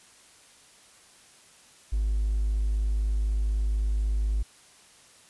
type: tone with hard clipping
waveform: triangle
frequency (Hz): 52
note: G#1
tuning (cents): +3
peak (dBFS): -23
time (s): 1.92-4.43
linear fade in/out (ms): 10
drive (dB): 3
effects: white hiss -55 dBFS RMS until 5.29 s + resampled to 24000 Hz